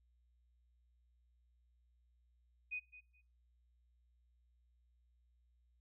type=tone with echo; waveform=sine; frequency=2492 Hz; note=D#7; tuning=2 cents sharp; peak=-39 dBFS; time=2.71-2.8 s; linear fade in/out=20 ms; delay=210 ms; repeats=2; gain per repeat=-15 dB; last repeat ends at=3.22 s; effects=noise-tail reverb RT60 0.6 s tail -26 dB re dry + added 60 Hz sine -70 dBFS peak until 5.8 s